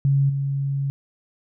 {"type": "tone with level steps", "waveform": "sine", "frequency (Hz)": 138.59, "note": "C#3", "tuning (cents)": 0, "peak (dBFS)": [-15, -21], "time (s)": [0.05, 0.9], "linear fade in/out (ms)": 0, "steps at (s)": 0.29, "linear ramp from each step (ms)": 10, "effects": []}